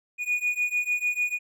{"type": "beating tone pair", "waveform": "triangle", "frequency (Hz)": [2454, 2460.7], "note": ["D#7", "D#7"], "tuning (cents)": [-25, -20], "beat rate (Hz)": 6.7, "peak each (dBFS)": [-26, -25], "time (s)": [0.18, 1.39], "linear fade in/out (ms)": 50, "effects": []}